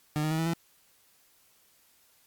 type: tone with pitch steps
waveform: 30% pulse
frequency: 151 / 154.89 / 158.87 / 162.96 / 167.16 Hz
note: D3 / D#3 / D#3 / E3 / E3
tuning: +48 / -8 / +36 / -20 / +24 cents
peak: -24 dBFS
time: 0.16-0.535 s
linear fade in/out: 0 ms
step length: 75 ms
effects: white hiss -64 dBFS RMS until 2.26 s + Opus 48 kbps